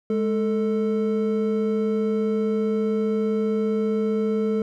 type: tone pair together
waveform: triangle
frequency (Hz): 210 / 442.4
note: G#3 / A4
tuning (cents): +19 / +9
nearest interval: octave + minor second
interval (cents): 1290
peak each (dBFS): -21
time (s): 0.1-4.62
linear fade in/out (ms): 2
effects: none